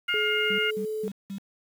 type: harmonic tone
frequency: 709 Hz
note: F5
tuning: 26 cents sharp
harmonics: 2 / 3 / 4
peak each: -28 / -28 / -28 dBFS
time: 0.08-0.71 s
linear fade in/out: 10 ms
type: tone with pitch glide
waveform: sine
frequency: 425.5 to 432.7 Hz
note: G#4 to A4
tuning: +42 to -29 cents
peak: -28 dBFS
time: 0.14-1.08 s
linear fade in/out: 0 ms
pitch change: +29 cents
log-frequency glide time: 0.27-0.81 s
type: tone bursts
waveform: sine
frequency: 196.6 Hz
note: G3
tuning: 5 cents sharp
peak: -32 dBFS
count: 4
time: 0.5-1.384 s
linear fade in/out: 5 ms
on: 86 ms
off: 180 ms
effects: 8-bit